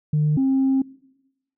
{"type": "tone pair in turn", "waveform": "sine", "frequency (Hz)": [150.9, 267], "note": ["D3", "C4"], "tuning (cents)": [47, 35], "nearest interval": "minor seventh", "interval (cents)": 988, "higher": "second", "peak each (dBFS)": -15, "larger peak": "neither", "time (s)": [[0.13, 0.37], [0.37, 0.82]], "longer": "second", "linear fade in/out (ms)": 5, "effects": ["noise-tail reverb RT60 1.0 s tail -23 dB re dry", "tanh soft clip ceiling -13 dBFS"]}